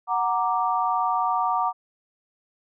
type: chord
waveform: sine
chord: Gb augmented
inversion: none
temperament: equal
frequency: 740 / 932.3 / 1174.7 Hz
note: Gb5 / Bb5 / D6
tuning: 0 / 0 / 0 cents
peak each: -25 dBFS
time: 0.07-1.73 s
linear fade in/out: 50 ms
effects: none